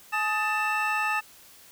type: tone cluster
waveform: triangle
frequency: 852 / 1256 / 1770 / 2657 Hz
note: G#5 / D#6 / A6 / E7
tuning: +44 / +16 / +10 / +13 cents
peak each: -28 dBFS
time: 0.12-1.21 s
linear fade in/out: 20 ms
effects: white hiss -52 dBFS RMS until 1.71 s